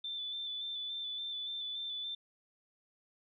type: tone with vibrato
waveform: sine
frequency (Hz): 3520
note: A7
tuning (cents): 0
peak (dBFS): -37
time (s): 0.04-2.15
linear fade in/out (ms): 5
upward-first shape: square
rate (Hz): 3.5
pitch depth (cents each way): 20
effects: none